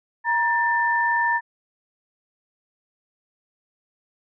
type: tone pair together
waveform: sine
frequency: 943.5 / 1781 Hz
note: A#5 / A6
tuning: +21 / +21 cents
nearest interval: major seventh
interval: 1100 cents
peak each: -21 dBFS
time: 0.24-1.41 s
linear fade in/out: 50 ms
effects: none